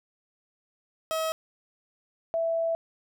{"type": "tone pair in turn", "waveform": ["30% pulse", "sine"], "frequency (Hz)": [640, 661], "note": ["D#5", "E5"], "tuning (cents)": [49, 5], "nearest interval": "minor second", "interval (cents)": 56, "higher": "second", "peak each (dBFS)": -24, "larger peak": "neither", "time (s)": [[1.11, 1.32], [2.34, 2.75]], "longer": "second", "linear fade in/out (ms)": 0, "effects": []}